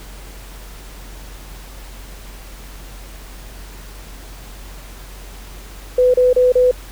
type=tone bursts; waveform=sine; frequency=501 Hz; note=B4; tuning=25 cents sharp; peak=-9 dBFS; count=4; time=5.98-6.713 s; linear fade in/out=5 ms; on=160 ms; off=31 ms; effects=added 46 Hz sine -34 dBFS peak until 6.91 s + pink hiss -40 dBFS RMS until 6.91 s